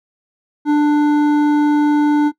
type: tone with hard clipping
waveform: sine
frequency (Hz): 295.9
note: D4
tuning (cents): +13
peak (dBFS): -12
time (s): 0.65-2.32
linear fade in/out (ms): 50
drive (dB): 9
effects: noise-tail reverb RT60 0.1 s tail -20 dB re dry